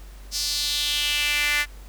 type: tone with high-pass filter sweep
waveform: sawtooth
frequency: 293.7 Hz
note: D4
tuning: in tune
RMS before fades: -24 dBFS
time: 0.31-1.66 s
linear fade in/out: 50 ms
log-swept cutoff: 5200 to 1900 Hz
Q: 3.3
effects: added 48 Hz sine -39 dBFS peak until 1.88 s + pink hiss -51 dBFS RMS until 1.88 s